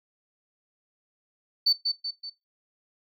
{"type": "tone with echo", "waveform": "sine", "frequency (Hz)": 4526, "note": "C#8", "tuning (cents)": 35, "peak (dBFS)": -17, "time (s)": [1.66, 1.73], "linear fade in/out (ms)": 10, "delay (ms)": 190, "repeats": 3, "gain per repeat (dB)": -6, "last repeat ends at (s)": 2.3, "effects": ["noise-tail reverb RT60 0.2 s tail -20 dB re dry", "tanh soft clip ceiling -14 dBFS"]}